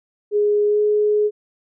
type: tone with pitch glide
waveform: sine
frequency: 415.3 to 420.1 Hz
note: G#4 to G#4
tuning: 0 to +20 cents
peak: -14 dBFS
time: 0.31-1.31 s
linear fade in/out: 50 ms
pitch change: +20 cents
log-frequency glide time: 0.67-0.8 s
effects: none